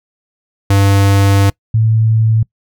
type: tone pair in turn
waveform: square / sine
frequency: 99 / 111.12 Hz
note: G2 / A2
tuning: +18 / +18 cents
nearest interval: major second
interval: 200 cents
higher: second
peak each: -8 dBFS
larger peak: neither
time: 0.7-1.5 / 1.74-2.43 s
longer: first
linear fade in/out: 5 ms
effects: noise-tail reverb RT60 0.1 s tail -24 dB re dry